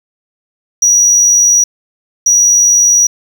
triangle tone bursts at uneven times, 5800 Hz, F#8, 35 cents flat, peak -4 dBFS, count 2, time 0.82-1.64 / 2.26-3.07 s, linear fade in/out 5 ms, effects 7-bit

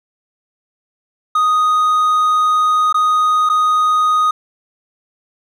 triangle tone with dropouts, 1244.5 Hz, D#6, in tune, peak -9 dBFS, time 1.35-4.31 s, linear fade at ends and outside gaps 5 ms, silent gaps 2.927-2.943 / 3.491-3.497 s, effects none

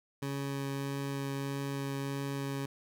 20% pulse tone with vibrato, 138.59 Hz, C#3, in tune, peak -29 dBFS, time 0.22-2.66 s, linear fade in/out 5 ms, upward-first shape sine, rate 1.6 Hz, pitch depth 8 cents each way, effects none

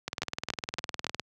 two click trains, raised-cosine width 0.2 ms, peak -12 / -14 dBFS, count 4 / 23, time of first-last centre 0.22-1.067 / 0.08-1.197 s, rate 3.54 / 19.7 Hz, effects high-pass 80 Hz 12 dB/octave

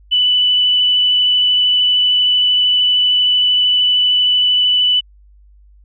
sine tone with vibrato, 2981 Hz, F#7, 12 cents sharp, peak -10 dBFS, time 0.11-5.01 s, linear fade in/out 20 ms, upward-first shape triangle, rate 13 Hz, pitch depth 9 cents each way, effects added 50 Hz sine -43 dBFS peak until 5.84 s

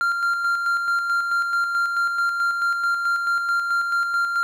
triangle tone with tremolo, 1388 Hz, F6, 11 cents flat, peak -16 dBFS, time 0.01-4.43 s, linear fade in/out 0 ms, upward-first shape square, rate 4.6 Hz, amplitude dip 40%, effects none

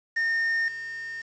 triangle tone with level steps, 1825 Hz, A#6, 37 cents flat, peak -21 / -31 dBFS, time 0.16-1.22 s, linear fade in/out 10 ms, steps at 0.68 s, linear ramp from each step 2 ms, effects resampled to 16000 Hz + 8-bit

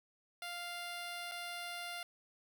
10% pulse tone with dropouts, 698.5 Hz, F5, in tune, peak -33 dBFS, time 0.42-2.03 s, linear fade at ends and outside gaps 2 ms, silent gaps 1.314-1.318 s, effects none

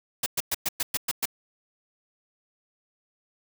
white noise bursts, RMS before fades -26 dBFS, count 8, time 0.23-1.256 s, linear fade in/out 5 ms, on 32 ms, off 110 ms, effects none

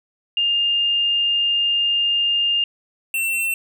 sine / square tone pair in turn, 2813 / 2701 Hz, F7 / E7, +12 / +42 cents, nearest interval minor second, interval 70 cents, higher first, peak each -16 / -20 dBFS, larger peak first, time 0.37-2.64 / 3.14-3.54 s, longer first, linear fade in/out 2 ms, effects none

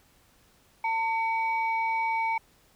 sine tone pair together, 899 / 2265 Hz, A5 / C#7, +37 / +37 cents, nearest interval octave + major third, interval 1600 cents, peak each -25 / -30 dBFS, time 0.84-2.38 s, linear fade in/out 5 ms, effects tanh soft clip ceiling -18 dBFS + pink hiss -62 dBFS RMS until 2.75 s

